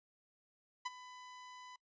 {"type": "tone with ADSR envelope", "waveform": "sawtooth", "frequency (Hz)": 1000, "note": "B5", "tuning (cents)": 21, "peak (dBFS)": -32, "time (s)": [0.85, 1.76], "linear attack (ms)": 11, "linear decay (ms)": 26, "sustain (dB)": -16, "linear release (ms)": 4, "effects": ["noise-tail reverb RT60 0.1 s tail -23 dB re dry", "resampled to 16000 Hz"]}